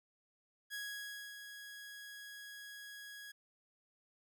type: tone with ADSR envelope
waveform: sawtooth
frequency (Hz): 1661.2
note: G#6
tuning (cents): 0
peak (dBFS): -37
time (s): 0.7-3.32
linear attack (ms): 38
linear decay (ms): 610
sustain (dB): -8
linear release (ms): 10
effects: none